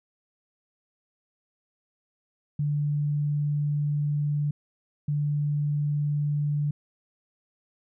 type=tone bursts at uneven times; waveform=sine; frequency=146.83 Hz; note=D3; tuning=in tune; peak=-23 dBFS; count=2; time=2.59-4.51 / 5.08-6.71 s; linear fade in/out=5 ms; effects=none